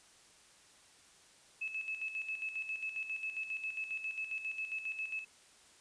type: tone with tremolo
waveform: sine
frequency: 2600 Hz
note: E7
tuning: 24 cents flat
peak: -35 dBFS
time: 1.61-5.25 s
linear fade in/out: 10 ms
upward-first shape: square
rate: 7.4 Hz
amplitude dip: 60%
effects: white hiss -62 dBFS RMS until 5.8 s + resampled to 22050 Hz